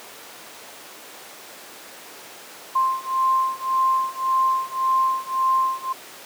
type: beating tone pair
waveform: sine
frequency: 1050 / 1051.8 Hz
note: C6 / C6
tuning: +6 / +9 cents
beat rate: 1.8 Hz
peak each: -22 / -21 dBFS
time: 2.75-5.93 s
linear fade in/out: 10 ms
effects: pink hiss -40 dBFS RMS until 6.25 s + high-pass 400 Hz 12 dB/octave